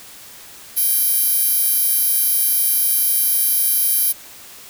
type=tone with high-pass filter; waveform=10% pulse; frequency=784 Hz; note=G5; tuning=in tune; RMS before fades=-17 dBFS; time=0.76-4.13 s; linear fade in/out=20 ms; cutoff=12000 Hz; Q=1.4; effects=white hiss -40 dBFS RMS until 4.69 s